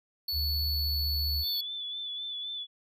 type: tone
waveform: square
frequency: 4435 Hz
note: C#8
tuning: in tune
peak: -30 dBFS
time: 0.28-1.61 s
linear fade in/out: 5 ms
type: tone with pitch glide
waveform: sine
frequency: 73.42 to 72.33 Hz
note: D2 to D2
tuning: 0 to -26 cents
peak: -30 dBFS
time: 0.32-1.45 s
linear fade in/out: 50 ms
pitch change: -26 cents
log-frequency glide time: 0.67-0.9 s
type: tone with vibrato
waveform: sine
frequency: 3479 Hz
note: A7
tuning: 20 cents flat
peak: -34 dBFS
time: 1.42-2.67 s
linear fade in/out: 50 ms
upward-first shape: sine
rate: 3.9 Hz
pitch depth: 35 cents each way
effects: none